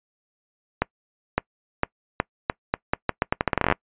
accelerating click train, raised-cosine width 0.5 ms, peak -4 dBFS, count 21, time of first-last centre 0.82-3.724 s, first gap 560 ms, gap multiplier 0.81, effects noise-tail reverb RT60 0.1 s tail -25 dB re dry + resampled to 8000 Hz

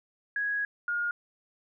sine tone pair in turn, 1661.2 / 1424.2 Hz, G#6 / F6, 0 / +33 cents, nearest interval minor third, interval 267 cents, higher first, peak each -27 dBFS, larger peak neither, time 0.36-0.65 / 0.88-1.11 s, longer first, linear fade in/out 2 ms, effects none

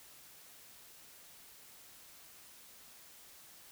silence, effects white hiss -57 dBFS RMS until 3.71 s

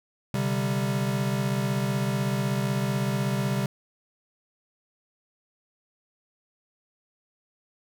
square chord, C suspended second, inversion none, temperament equal, 130.81 / 146.83 / 196 Hz, C3 / D3 / G3, 0 / 0 / 0 cents, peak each -28 / -33 / -29 dBFS, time 0.34-3.66 s, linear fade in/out 2 ms, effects none

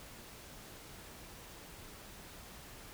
silence, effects pink hiss -52 dBFS RMS until 2.93 s

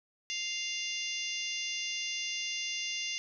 harmonic tone, 698 Hz, F5, 1 cent flat, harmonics 3 / 4 / 5 / 6 / 7 / 8 / 9, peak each -41 / -37 / -42 / -48 / -42 / -44 / -42 dBFS, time 0.3-3.18 s, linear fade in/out 0 ms, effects none

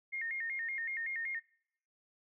sine tone with vibrato, 1977 Hz, B6, 1 cent sharp, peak -35 dBFS, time 0.12-1.4 s, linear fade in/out 20 ms, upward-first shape square, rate 5.3 Hz, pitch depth 130 cents each way, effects noise-tail reverb RT60 0.7 s tail -23 dB re dry

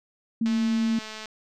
sine tone, 227.3 Hz, A#3, 43 cents flat, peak -21 dBFS, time 0.41-0.99 s, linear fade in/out 5 ms
click train, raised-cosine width 0.2 ms, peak -21 dBFS, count 174, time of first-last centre 0.46-1.257 s, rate 217 Hz
effects none

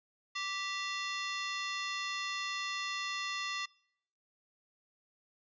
20% pulse ring-modulated tone, 1566 Hz, G6, 2 cents flat, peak -27 dBFS, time 0.35-3.66 s, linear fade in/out 10 ms, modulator 403 Hz, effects noise-tail reverb RT60 0.7 s tail -26 dB re dry + resampled to 16000 Hz

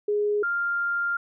sine tone pair in turn, 415.3 / 1396.9 Hz, G#4 / F6, 0 / 0 cents, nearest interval octave + major sixth, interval 2100 cents, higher second, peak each -21 / -23 dBFS, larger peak first, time 0.08-0.43 / 0.43-1.17 s, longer second, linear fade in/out 5 ms, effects none

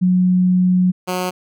sine / 10% pulse tone pair in turn, 182.3 / 182.3 Hz, F#3 / F#3, -25 / -25 cents, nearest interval unison, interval 0 cents, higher neither, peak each -11 dBFS, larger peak neither, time 0.01-0.92 / 1.07-1.31 s, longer first, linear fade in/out 20 ms, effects none

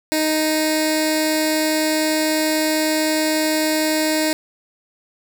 10% pulse tone with notch filter, 311.1 Hz, D#4, in tune, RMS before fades -19 dBFS, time 0.12-4.33 s, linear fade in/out 0 ms, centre 1200 Hz, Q 0.76, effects none

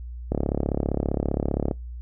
click train, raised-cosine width 2 ms, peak -10 dBFS, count 50, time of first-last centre 0.32-1.712 s, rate 35.2 Hz, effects noise-tail reverb RT60 0.2 s tail -25 dB re dry + added 60 Hz sine -33 dBFS peak until 2.01 s

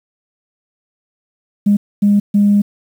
sine tone bursts at uneven times, 204.1 Hz, G#3, 30 cents flat, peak -7 dBFS, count 3, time 1.66-1.77 / 2.02-2.2 / 2.34-2.62 s, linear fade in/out 10 ms, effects tanh soft clip ceiling -3 dBFS + 7-bit

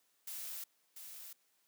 blue noise with echo, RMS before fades -44 dBFS, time 0.27-0.64 s, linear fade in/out 5 ms, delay 690 ms, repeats 1, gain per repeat -6 dB, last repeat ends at 1.33 s, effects white hiss -75 dBFS RMS until 1.67 s + high-pass 200 Hz 12 dB/octave

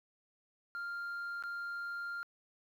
sine tone with dropouts, 1396.9 Hz, F6, in tune, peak -35 dBFS, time 0.75-2.23 s, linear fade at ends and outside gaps 0 ms, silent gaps 1.425-1.437 s, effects tanh soft clip ceiling -37 dBFS + 11-bit

